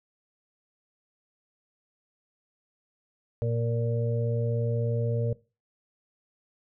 harmonic tone, 116.54 Hz, A#2, in tune, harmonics 1 / 2 / 4 / 5, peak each -26 / -39 / -31 / -36 dBFS, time 3.42-5.33 s, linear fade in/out 0 ms, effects noise-tail reverb RT60 0.3 s tail -20 dB re dry

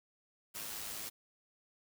white noise with amplitude modulation, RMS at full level -41 dBFS, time 0.54-1.1 s, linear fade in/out 20 ms, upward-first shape sine, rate 106 Hz, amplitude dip 40%, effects none

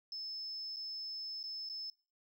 triangle tone with dropouts, 5240 Hz, E8, 11 cents flat, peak -37 dBFS, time 0.12-1.9 s, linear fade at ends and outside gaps 2 ms, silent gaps 0.762-0.767 / 1.43-1.438 / 1.69-1.697 s, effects noise-tail reverb RT60 0.4 s tail -24 dB re dry + tanh soft clip ceiling -38 dBFS

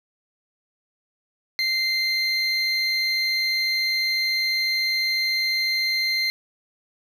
triangle tone pair together, 2082 / 4164 Hz, C7 / C8, -9 / -9 cents, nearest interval octave, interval 1200 cents, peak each -22 dBFS, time 1.59-6.3 s, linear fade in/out 0 ms, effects none

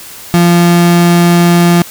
35% pulse tone, 172.8 Hz, F3, 18 cents flat, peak -3 dBFS, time 0.34-1.82 s, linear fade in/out 0 ms, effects white hiss -30 dBFS RMS until 1.9 s

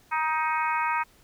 harmonic tone, 313.9 Hz, D#4, 15 cents sharp, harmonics 3 / 4 / 5 / 6 / 7 / 8, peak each -26 / -30 / -33 / -37 / -34 / -35 dBFS, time 0.11-1.04 s, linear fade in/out 20 ms, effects pink hiss -59 dBFS RMS until 1.23 s

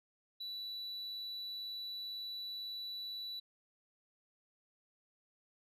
sine tone, 3951 Hz, B7, in tune, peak -38 dBFS, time 0.4-3.4 s, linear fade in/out 10 ms, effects tanh soft clip ceiling -40 dBFS

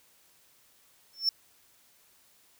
triangle tone with exponential growth, 5400 Hz, E8, 41 cents sharp, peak -18 dBFS, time 1.13-1.29 s, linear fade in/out 2 ms, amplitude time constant 33 ms, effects white hiss -63 dBFS RMS until 2.59 s

